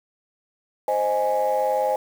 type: chord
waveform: sine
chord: Ab major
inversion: first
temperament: equal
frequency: 523.3 / 622.3 / 830.6 Hz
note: C5 / Eb5 / Ab5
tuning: 0 / 0 / 0 cents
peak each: -22 / -24 / -22 dBFS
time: 0.88-1.96 s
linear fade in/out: 2 ms
effects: tanh soft clip ceiling -13 dBFS + 7-bit